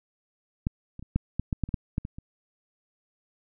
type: clicks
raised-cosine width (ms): 5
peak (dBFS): -13 / -27 / -29 / -11 / -14 / -14 / -13 / -26 / -13 / -14 / -22 / -27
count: 12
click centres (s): 0.669 / 0.994 / 1.026 / 1.16 / 1.396 / 1.528 / 1.637 / 1.69 / 1.742 / 1.981 / 2.051 / 2.185
effects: none